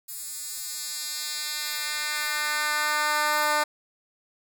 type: tone with high-pass filter sweep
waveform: 10% pulse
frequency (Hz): 300.2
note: D4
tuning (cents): +38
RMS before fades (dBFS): -28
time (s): 0.08-3.64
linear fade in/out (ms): 10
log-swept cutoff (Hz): 9600 to 720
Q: 1
effects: none

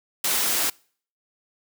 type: noise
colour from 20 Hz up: white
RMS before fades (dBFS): -23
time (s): 0.24-0.7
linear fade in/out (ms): 5
effects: noise-tail reverb RT60 0.5 s tail -26 dB re dry + high-pass 200 Hz 12 dB/octave

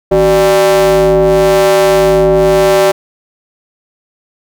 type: ring-modulated tone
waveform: 45% pulse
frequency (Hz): 107.9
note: A2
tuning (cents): -33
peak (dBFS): -3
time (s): 0.11-2.92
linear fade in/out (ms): 10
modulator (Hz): 486
effects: none

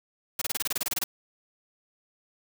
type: noise bursts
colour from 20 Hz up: white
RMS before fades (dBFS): -28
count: 13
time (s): 0.39-1.04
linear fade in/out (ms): 5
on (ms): 26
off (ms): 26
effects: none

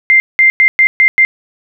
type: tone bursts at uneven times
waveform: sine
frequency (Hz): 2093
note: C7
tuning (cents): 0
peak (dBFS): -4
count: 6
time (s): 0.1-0.2 / 0.39-0.5 / 0.6-0.68 / 0.79-0.87 / 1-1.08 / 1.18-1.25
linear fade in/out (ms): 0
effects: none

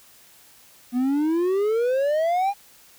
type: exponential sweep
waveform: triangle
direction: up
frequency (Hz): 240.1 to 821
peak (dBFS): -17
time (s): 0.92-2.54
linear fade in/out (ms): 50
effects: white hiss -52 dBFS RMS until 2.98 s

